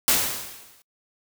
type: noise with exponential decay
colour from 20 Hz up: white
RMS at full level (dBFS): -17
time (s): 0.08-0.82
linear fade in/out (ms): 1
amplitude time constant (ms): 160
effects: noise-tail reverb RT60 0.1 s tail -26 dB re dry